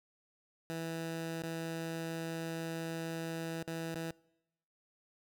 15% pulse tone with dropouts, 164.2 Hz, E3, 6 cents flat, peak -31 dBFS, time 0.7-4.11 s, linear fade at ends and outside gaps 0 ms, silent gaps 1.421-1.436 / 3.628-3.677 / 3.946-3.956 s, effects noise-tail reverb RT60 0.9 s tail -25 dB re dry

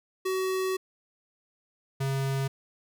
square tone pair in turn, 376.4 / 135.72 Hz, F#4 / C#3, +30 / -36 cents, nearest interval octave + tritone, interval 1766 cents, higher first, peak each -27 dBFS, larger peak neither, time 0.25-0.77 / 2-2.48 s, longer first, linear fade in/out 10 ms, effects none

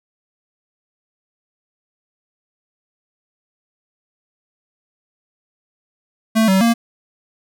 square tone with pitch steps, 222 / 190.7 / 232.2 Hz, A3 / G3 / A#3, +16 / -47 / -7 cents, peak -12 dBFS, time 6.35-6.74 s, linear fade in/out 20 ms, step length 130 ms, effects none

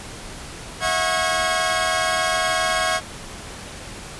sawtooth tone cluster, 645 / 726 / 1097 / 1636 Hz, E5 / F#5 / C#6 / G#6, -38 / -33 / -18 / -26 cents, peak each -21 dBFS, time 0.8-3.01 s, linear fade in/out 50 ms, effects pink hiss -36 dBFS RMS until 4.19 s + resampled to 24000 Hz

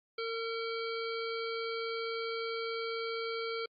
harmonic tone, 455.9 Hz, A#4, 39 cents flat, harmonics 1 / 3 / 5 / 7 / 9 / 10, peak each -36 / -41 / -43 / -47 / -49 / -47 dBFS, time 0.18-3.66 s, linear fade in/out 5 ms, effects AAC 64 kbps

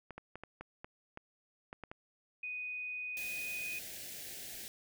clicks, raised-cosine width 0.5 ms, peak -30 dBFS, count 10, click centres 0.107 / 0.18 / 0.356 / 0.436 / 0.61 / 0.845 / 1.174 / 1.729 / 1.837 / 1.915 s
sine tone, 2489 Hz, D#7, in tune, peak -38 dBFS, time 2.43-3.79 s, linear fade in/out 5 ms
white band-stop noise, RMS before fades -46 dBFS, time 3.17-4.68 s, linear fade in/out 0 ms, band 760 to 1600 Hz, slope 48 dB/octave
effects none

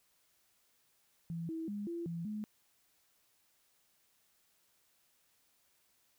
sine tone with pitch steps, 166.8 / 324.5 / 205.2 / 340 / 168.4 / 212.1 Hz, E3 / E4 / G#3 / F4 / E3 / G#3, +21 / -27 / -21 / -46 / +37 / +37 cents, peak -37 dBFS, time 1.3-2.44 s, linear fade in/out 0 ms, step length 190 ms, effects white hiss -73 dBFS RMS until 6.18 s

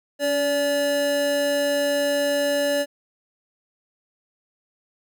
square tone pair together, 282.2 / 576 Hz, C#4 / D5, +31 / -34 cents, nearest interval octave, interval 1235 cents, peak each -29 / -21 dBFS, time 0.19-2.86 s, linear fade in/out 50 ms, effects none

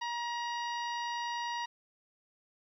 harmonic tone, 950 Hz, A#5, 33 cents sharp, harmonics 1 / 2 / 3 / 4 / 5 / 6, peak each -35 / -41 / -45 / -47 / -49 / -51 dBFS, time 0.01-1.66 s, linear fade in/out 10 ms, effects 12-bit

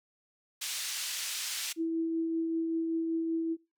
pink band-pass noise, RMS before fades -36 dBFS, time 0.61-1.73 s, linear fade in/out 10 ms, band 3100 to 10000 Hz, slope 12 dB/octave
sine tone with tremolo, 327.7 Hz, E4, 10 cents flat, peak -27 dBFS, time 1.76-3.57 s, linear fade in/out 50 ms, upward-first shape triangle, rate 5.2 Hz, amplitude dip 30%
effects noise-tail reverb RT60 0.3 s tail -23 dB re dry

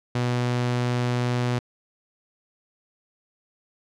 sawtooth tone, 122.7 Hz, B2, 11 cents flat, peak -18 dBFS, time 0.15-1.59 s, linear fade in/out 5 ms, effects low-pass 6000 Hz 12 dB/octave

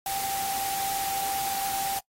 sine tone in noise, 784 Hz, G5, in tune, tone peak -29 dBFS, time 0.06-1.99 s, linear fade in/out 2 ms, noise white, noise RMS -33 dBFS, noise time 0.06-1.99 s, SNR +1 dB, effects noise-tail reverb RT60 0.1 s tail -22 dB re dry + AAC 48 kbps

